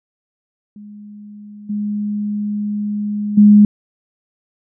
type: tone with level steps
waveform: sine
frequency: 207.7 Hz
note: G#3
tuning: in tune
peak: -33 / -18 / -4 dBFS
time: 0.76-3.65 s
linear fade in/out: 2 ms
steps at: 1.69 / 3.37 s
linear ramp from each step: 10 ms
effects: none